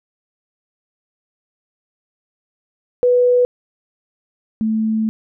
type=tone pair in turn; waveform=sine; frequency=492.9 / 219.6 Hz; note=B4 / A3; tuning=-3 / -3 cents; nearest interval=octave + major second; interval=1400 cents; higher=first; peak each=-10 / -15 dBFS; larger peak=first; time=3.03-3.45 / 4.61-5.09 s; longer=second; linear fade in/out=0 ms; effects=none